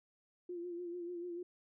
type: tone with vibrato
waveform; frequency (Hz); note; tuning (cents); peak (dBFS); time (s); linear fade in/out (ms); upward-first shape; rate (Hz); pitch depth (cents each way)
sine; 349.2; F4; 0; -40; 0.49-1.43; 5; sine; 6.8; 44
effects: none